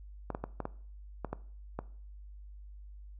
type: clicks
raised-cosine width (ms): 1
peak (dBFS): -21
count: 8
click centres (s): 0.303 / 0.349 / 0.44 / 0.603 / 0.654 / 1.247 / 1.33 / 1.79
effects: noise-tail reverb RT60 0.5 s tail -19 dB re dry + added 50 Hz sine -46 dBFS peak until 3.19 s